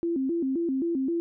sine tone with vibrato, 299.9 Hz, D4, 36 cents sharp, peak -24 dBFS, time 0.03-1.2 s, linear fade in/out 0 ms, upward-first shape square, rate 3.8 Hz, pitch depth 210 cents each way, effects none

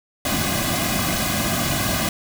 pink noise with comb filter, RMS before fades -22 dBFS, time 0.25-2.09 s, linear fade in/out 2 ms, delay 2.2 ms, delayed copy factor -0.9, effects none

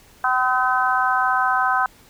harmonic tone, 254.7 Hz, C4, 46 cents flat, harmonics 3 / 4 / 5 / 6, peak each -22 / -22 / -22 / -22 dBFS, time 0.24-1.86 s, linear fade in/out 2 ms, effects pink hiss -51 dBFS RMS until 2.09 s

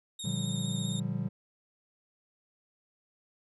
25% pulse tone with vibrato, 3696 Hz, A#7, 16 cents flat, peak -33 dBFS, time 0.19-1 s, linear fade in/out 5 ms, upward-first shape square, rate 15 Hz, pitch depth 24 cents each way
triangle chord, G minor seventh, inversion first, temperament just, 117.6 / 147 / 176.4 / 196 Hz, Bb2 / D3 / F3 / G3, +16 / +2 / +18 / 0 cents, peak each -34 dBFS, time 0.24-1.29 s, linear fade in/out 10 ms
effects none

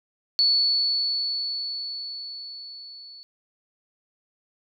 sine tone with level ramp, 4435 Hz, C#8, in tune, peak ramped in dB -16 to -42 dBFS, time 0.39-3.23 s, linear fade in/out 0 ms, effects none

